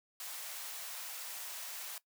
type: high-pass noise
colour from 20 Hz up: white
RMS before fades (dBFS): -44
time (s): 0.2-1.98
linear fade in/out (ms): 2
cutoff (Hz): 590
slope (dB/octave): 24
effects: noise-tail reverb RT60 0.1 s tail -18 dB re dry